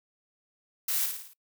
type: noise with echo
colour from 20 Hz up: blue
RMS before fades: -29 dBFS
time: 0.88-1.06 s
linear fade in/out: 5 ms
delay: 55 ms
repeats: 5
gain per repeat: -5 dB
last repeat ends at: 1.335 s
effects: noise-tail reverb RT60 0.1 s tail -22 dB re dry